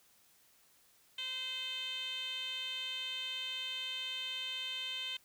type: tone with band-pass filter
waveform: 10% pulse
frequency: 517 Hz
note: C5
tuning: 21 cents flat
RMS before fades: -40 dBFS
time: 1.18-5.17 s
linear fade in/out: 5 ms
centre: 3300 Hz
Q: 6.9
effects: white hiss -67 dBFS RMS until 5.24 s